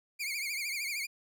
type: tone with vibrato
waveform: sawtooth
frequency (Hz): 2274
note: C#7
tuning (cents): +44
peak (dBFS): -30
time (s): 0.19-1.07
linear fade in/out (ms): 20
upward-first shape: triangle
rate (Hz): 13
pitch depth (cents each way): 140
effects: none